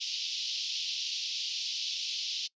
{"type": "band-pass noise", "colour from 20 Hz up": "white", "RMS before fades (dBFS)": -35, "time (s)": [0, 2.48], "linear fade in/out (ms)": 20, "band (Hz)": [2800, 5500], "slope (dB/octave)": 48, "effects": ["noise-tail reverb RT60 0.1 s tail -23 dB re dry", "resampled to 16000 Hz"]}